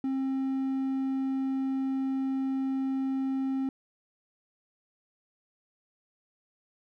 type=tone; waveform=triangle; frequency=266.8 Hz; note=C4; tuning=34 cents sharp; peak=-25 dBFS; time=0.04-3.69 s; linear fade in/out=2 ms; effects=none